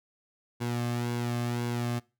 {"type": "tone with flanger", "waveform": "sawtooth", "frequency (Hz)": 120, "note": "B2", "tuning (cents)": -49, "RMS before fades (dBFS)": -31, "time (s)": [0.6, 2], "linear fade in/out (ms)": 20, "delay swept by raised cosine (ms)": [1.6, 2.13], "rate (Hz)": 1.9, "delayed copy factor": -0.55, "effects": ["noise-tail reverb RT60 0.3 s tail -23 dB re dry"]}